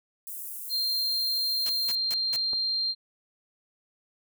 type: high-pass noise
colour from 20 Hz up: white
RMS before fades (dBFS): -38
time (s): 0.27-1.95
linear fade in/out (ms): 0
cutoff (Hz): 9300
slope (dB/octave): 24
type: tone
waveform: sine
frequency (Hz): 4181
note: C8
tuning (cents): -2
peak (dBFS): -25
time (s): 0.69-2.95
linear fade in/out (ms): 50
type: noise bursts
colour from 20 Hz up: white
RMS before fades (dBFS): -36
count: 4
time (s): 1.66-2.362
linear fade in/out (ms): 0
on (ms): 33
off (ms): 190
type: click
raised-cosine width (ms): 1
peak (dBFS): -28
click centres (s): 2.533
effects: none